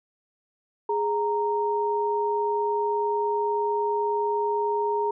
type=tone pair together; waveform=sine; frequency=415.3 / 929.1 Hz; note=G#4 / A#5; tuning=0 / -6 cents; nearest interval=octave + major second; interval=1394 cents; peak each=-25 dBFS; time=0.89-5.11 s; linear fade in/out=5 ms; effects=none